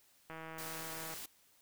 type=click train; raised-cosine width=0.5 ms; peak=-32 dBFS; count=136; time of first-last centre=0.3-1.139 s; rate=161 Hz
type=noise; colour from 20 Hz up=white; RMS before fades=-46 dBFS; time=0.58-1.26 s; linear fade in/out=5 ms
effects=white hiss -68 dBFS RMS until 1.61 s